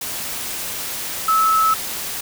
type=tone in noise; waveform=sine; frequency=1301 Hz; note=E6; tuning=23 cents flat; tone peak=-13 dBFS; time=1.28-1.74 s; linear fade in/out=5 ms; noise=white; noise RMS=-27 dBFS; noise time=0.01-2.21 s; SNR=+11 dB; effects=none